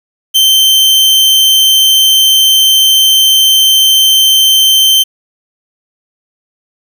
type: tone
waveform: 40% pulse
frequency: 3113 Hz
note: G7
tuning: 13 cents flat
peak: -4 dBFS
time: 0.34-5.04 s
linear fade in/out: 20 ms
effects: 7-bit